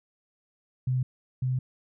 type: tone pair in turn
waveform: sine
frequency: 127.9 / 128.43 Hz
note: C3 / C3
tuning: -39 / -32 cents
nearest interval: unison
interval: 7 cents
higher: second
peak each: -23 / -24 dBFS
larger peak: first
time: 0.87-1.03 / 1.42-1.59 s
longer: second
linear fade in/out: 5 ms
effects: none